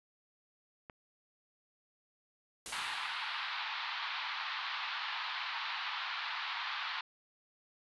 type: click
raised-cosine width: 0.5 ms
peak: -32 dBFS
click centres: 0.898 s
type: noise with exponential decay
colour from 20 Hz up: white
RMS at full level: -41 dBFS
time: 2.66-3.63 s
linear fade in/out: 0 ms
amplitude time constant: 210 ms
type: band-pass noise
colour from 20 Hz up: pink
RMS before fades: -39 dBFS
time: 2.72-7.01 s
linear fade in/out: 5 ms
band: 870 to 4300 Hz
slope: 48 dB/octave
effects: resampled to 24000 Hz